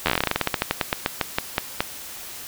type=slowing click train; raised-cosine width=0.3 ms; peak=-3 dBFS; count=25; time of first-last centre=0.06-1.805 s; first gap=11 ms; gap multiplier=1.14; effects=white hiss -37 dBFS RMS until 2.47 s